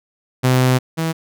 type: tone pair in turn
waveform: sawtooth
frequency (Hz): 128 / 162.43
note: C3 / E3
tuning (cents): -38 / -25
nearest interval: major third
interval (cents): 413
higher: second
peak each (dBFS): -8 / -14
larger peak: first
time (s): 0.43-0.79 / 0.97-1.13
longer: first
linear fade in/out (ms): 20
effects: none